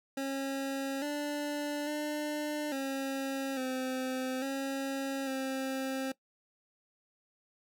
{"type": "tone with pitch steps", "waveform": "25% pulse", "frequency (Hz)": [272.1, 292.9, 299, 270.6, 258.7, 271.8, 265.7], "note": ["C#4", "D4", "D4", "C#4", "C4", "C#4", "C4"], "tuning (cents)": [-32, -5, 31, -42, -19, -34, 27], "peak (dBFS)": -29, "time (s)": [0.17, 6.12], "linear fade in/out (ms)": 5, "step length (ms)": 850, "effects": ["noise-tail reverb RT60 0.1 s tail -20 dB re dry"]}